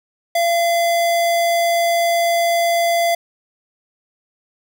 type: tone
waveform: square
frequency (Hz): 682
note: F5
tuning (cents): -41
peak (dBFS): -15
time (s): 0.35-3.15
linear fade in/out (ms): 5
effects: none